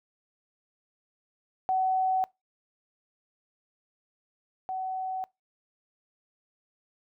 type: tone pair in turn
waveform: sine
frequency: 753 / 753 Hz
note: F#5 / F#5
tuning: +30 / +30 cents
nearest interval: unison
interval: 0 cents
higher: neither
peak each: -23 / -30 dBFS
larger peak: first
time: 1.69-2.24 / 4.69-5.24 s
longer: neither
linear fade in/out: 0 ms
effects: noise-tail reverb RT60 0.2 s tail -24 dB re dry